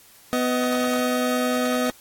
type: tone pair together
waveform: 25% pulse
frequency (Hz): 249.6 / 629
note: B3 / D#5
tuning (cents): +19 / +19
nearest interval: octave + major third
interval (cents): 1600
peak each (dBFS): -18 / -22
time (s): 0.33-1.9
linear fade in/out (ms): 0
effects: white hiss -51 dBFS RMS until 2 s + AAC 64 kbps